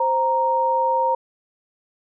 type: tone pair together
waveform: sine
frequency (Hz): 523.3 / 932.4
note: C5 / A#5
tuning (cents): 0 / 0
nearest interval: minor seventh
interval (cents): 1000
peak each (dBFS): -22 / -18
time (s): 0-1.15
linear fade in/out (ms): 5
effects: none